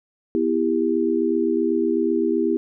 sine chord, E minor, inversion second, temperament equal with one note detuned, 246.9 / 329.6 / 397.5 Hz, B3 / E4 / G4, 0 / 0 / +24 cents, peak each -24 / -21 / -22 dBFS, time 0.35-2.57 s, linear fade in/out 0 ms, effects none

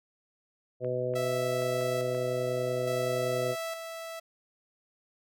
harmonic tone, 125.5 Hz, B2, 28 cents sharp, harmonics 1 / 2 / 3 / 4 / 5, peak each -36 / -43 / -35 / -31 / -35 dBFS, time 0.8-3.56 s, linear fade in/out 50 ms
clicks, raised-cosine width 0.5 ms, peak -34 dBFS, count 5, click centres 0.846 / 1.138 / 1.621 / 1.811 / 2.148 s
sawtooth tone with tremolo, 658 Hz, E5, 3 cents flat, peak -29 dBFS, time 1.15-4.2 s, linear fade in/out 10 ms, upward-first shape square, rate 0.58 Hz, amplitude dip 45%
effects none

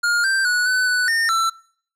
square tone with pitch steps, 1418 / 1569 / 1468 / 1505 / 1488 / 1824 / 1336 Hz, F6 / G6 / F#6 / F#6 / F#6 / A#6 / E6, +26 / +1 / -14 / +29 / +9 / -38 / +23 cents, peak -17 dBFS, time 0.03-1.5 s, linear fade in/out 10 ms, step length 210 ms, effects noise-tail reverb RT60 0.6 s tail -24 dB re dry + low-pass 10000 Hz 12 dB/octave

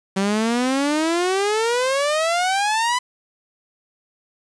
sawtooth exponential sweep, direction up, 190.4 to 1009 Hz, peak -14 dBFS, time 0.16-2.99 s, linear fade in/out 10 ms, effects resampled to 22050 Hz + 7-bit

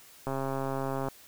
click train, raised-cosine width 1 ms, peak -19 dBFS, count 111, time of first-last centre 0.27-1.085 s, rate 135 Hz, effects white hiss -54 dBFS RMS until 1.27 s

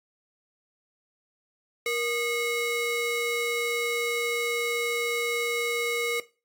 square ring-modulated tone, 848 Hz, G#5, 36 cents sharp, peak -23 dBFS, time 1.86-6.2 s, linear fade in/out 2 ms, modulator 1320 Hz, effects noise-tail reverb RT60 0.3 s tail -17 dB re dry + AAC 64 kbps

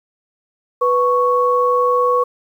sine tone pair together, 493.9 / 1108.8 Hz, B4 / C#6, 0 / 0 cents, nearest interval octave + major second, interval 1400 cents, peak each -15 dBFS, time 0.81-2.24 s, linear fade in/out 10 ms, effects 8-bit

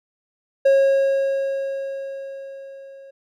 triangle tone with level ramp, 545 Hz, C#5, 29 cents flat, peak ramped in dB -9 to -38 dBFS, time 0.65-3.11 s, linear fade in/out 10 ms, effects none

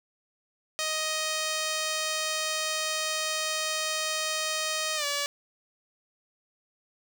5% pulse tone with pitch glide, 625 to 573.1 Hz, D#5 to D5, +8 to -42 cents, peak -16 dBFS, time 0.79-5.26 s, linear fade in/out 0 ms, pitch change -150 cents, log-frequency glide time 4.96-5.05 s, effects none

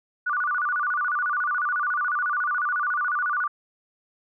sine tone with vibrato, 1315 Hz, E6, 5 cents flat, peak -22 dBFS, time 0.26-3.48 s, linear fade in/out 10 ms, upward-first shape square, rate 14 Hz, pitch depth 190 cents each way, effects none

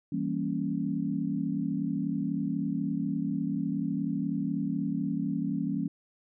sine chord, E diminished seventh, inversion none, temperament equal with one note detuned, 164.81 / 196.68 / 233.1 / 277.2 Hz, E3 / G3 / Bb3 / Db4, 0 / +6 / 0 / 0 cents, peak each -34 / -33 / -34 / -32 dBFS, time 0.12-5.88 s, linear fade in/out 5 ms, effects none

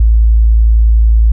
sine tone, 55.4 Hz, A1, 13 cents sharp, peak -4 dBFS, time 0-1.32 s, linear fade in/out 5 ms, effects none

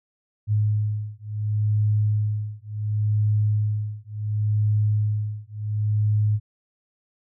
sine beating tone pair, 105.4 / 106.1 Hz, G#2 / G#2, +26 / +38 cents, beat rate 0.7 Hz, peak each -23 dBFS, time 0.47-6.4 s, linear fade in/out 50 ms, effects none

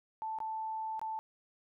sine tone with dropouts, 880 Hz, A5, in tune, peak -35 dBFS, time 0.22-1.19 s, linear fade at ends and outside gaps 0 ms, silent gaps 0.387-0.403 / 0.994-1.015 s, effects none

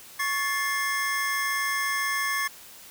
square tone cluster, 1108 / 1742 / 2115 Hz, C#6 / A6 / C7, -1 / -18 / +18 cents, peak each -31 / -29 / -31 dBFS, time 0.19-2.48 s, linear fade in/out 10 ms, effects white hiss -47 dBFS RMS until 2.9 s

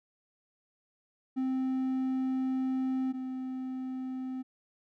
triangle tone pair in turn, 261 / 258.9 Hz, C4 / C4, -4 / -18 cents, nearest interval unison, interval 14 cents, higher first, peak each -26 / -32 dBFS, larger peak first, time 1.36-3.13 / 3.13-4.43 s, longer first, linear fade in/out 20 ms, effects none

